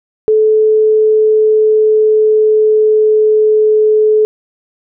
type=tone with pitch glide; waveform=sine; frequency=433.3 to 429.6 Hz; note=A4 to A4; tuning=-27 to -41 cents; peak=-6 dBFS; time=0.28-4.25 s; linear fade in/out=0 ms; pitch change=-14 cents; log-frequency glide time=0.64-3.84 s; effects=none